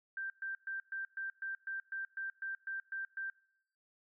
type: tone bursts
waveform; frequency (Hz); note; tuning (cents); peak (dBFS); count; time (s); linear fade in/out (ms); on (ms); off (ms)
sine; 1571; G6; +3; -37; 13; 0.17-3.3; 2; 130; 120
effects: noise-tail reverb RT60 0.8 s tail -24 dB re dry